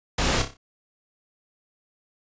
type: noise with echo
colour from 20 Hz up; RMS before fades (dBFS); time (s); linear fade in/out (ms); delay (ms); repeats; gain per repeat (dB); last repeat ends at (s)
pink; -23; 0.18-0.42; 5; 30; 5; -7; 0.57
effects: resampled to 16000 Hz